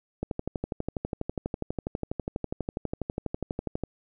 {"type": "click train", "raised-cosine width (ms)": 2, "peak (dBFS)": -16, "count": 45, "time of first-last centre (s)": [0.23, 3.837], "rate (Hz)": 12.2, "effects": []}